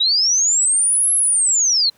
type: linear two-way sweep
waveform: sine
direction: up then down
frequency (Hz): 3739 to 11175 to 4052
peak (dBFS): -13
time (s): 0-1.9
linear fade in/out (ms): 10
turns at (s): 1.13
effects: pink hiss -56 dBFS RMS until 1.97 s + high-pass 60 Hz 12 dB/octave